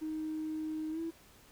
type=tone with pitch glide; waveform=triangle; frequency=312.3 to 329.2 Hz; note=D#4 to E4; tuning=+7 to -2 cents; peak=-31 dBFS; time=0.01-1.11 s; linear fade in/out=20 ms; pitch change=+91 cents; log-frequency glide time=0.91-1 s; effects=tanh soft clip ceiling -32 dBFS + pink hiss -60 dBFS RMS until 1.51 s